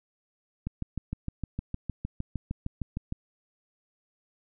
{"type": "click train", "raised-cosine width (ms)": 5, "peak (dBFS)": -19, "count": 17, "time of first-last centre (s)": [0.67, 3.124], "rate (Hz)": 6.52, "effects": []}